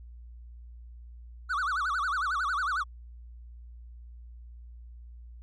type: tone with vibrato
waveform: triangle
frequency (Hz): 1302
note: E6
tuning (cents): -22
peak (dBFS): -25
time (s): 1.49-2.84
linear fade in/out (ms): 20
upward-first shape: sine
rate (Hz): 11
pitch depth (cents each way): 270
effects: added 59 Hz sine -44 dBFS peak until 5.42 s + resampled to 24000 Hz